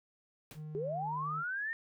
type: noise with exponential decay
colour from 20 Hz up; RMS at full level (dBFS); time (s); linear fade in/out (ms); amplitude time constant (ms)
pink; -46; 0.51-0.65; 1; 29
type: tone with pitch glide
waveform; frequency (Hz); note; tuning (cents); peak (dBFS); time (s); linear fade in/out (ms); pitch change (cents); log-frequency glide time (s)
triangle; 153.5 to 152.44; D#3 to D#3; -23 to -35; -39; 0.54-1.44; 50; -12; 1.08-1.13
type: linear sweep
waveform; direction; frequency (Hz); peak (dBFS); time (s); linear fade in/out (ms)
sine; up; 382.6 to 1844; -34; 0.75-1.73; 0
effects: none